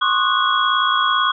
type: tone cluster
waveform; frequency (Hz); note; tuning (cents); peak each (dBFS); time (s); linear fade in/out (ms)
sine; 1059 / 1117 / 1228 / 1474 / 3321; C6 / C#6 / D#6 / F#6 / G#7; +21 / +13 / -23 / -7 / -1; -21; 0.01-1.32; 10
effects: none